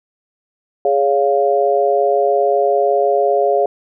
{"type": "chord", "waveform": "sine", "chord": "Db major", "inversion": "second", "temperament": "equal with one note detuned", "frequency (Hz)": [415.3, 560.8, 698.5], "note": ["Ab4", "Db5", "F5"], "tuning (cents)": [0, 20, 0], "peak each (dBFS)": -16, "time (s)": [0.85, 3.66], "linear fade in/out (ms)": 2, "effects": []}